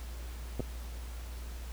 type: clicks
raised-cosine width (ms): 2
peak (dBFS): -21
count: 2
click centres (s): 0.596 / 0.604
effects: added 59 Hz sine -39 dBFS peak until 1.72 s + pink hiss -51 dBFS RMS until 1.72 s